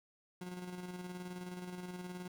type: tone with tremolo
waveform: 30% pulse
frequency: 180 Hz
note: F#3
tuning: 47 cents flat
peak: -39 dBFS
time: 0.41-2.28 s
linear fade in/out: 5 ms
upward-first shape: square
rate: 19 Hz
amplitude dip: 40%
effects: none